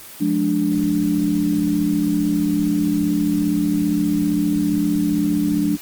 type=chord; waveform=sine; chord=D diminished; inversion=first; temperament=just; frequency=176.2 / 211.4 / 293.7 Hz; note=F3 / Ab3 / D4; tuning=+16 / +31 / 0 cents; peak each=-23 / -22 / -18 dBFS; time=0.2-5.77 s; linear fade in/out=20 ms; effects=white hiss -38 dBFS RMS until 5.81 s + Opus 24 kbps